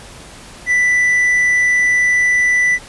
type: tone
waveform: triangle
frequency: 1980 Hz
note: B6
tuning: 4 cents sharp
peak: -9 dBFS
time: 0.66-2.79 s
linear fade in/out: 50 ms
effects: pink hiss -37 dBFS RMS until 2.88 s + resampled to 24000 Hz